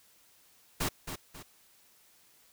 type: noise with echo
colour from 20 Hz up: pink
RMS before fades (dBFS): -31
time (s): 0.8-0.89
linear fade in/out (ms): 10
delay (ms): 270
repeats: 2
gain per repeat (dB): -8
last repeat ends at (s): 1.43
effects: white hiss -63 dBFS RMS until 2.52 s